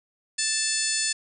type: harmonic tone with a mistuned harmonic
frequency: 880 Hz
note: A5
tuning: in tune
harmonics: 2 / 3 / 4 / 5 / 6 / 7 / 8 / 9 / 10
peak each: -33 / -34 / -36 / -30 / -32 / -35 / -30 / -36 / -30 dBFS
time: 0.38-1.13 s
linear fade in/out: 10 ms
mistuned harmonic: 6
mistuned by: -24 cents
effects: none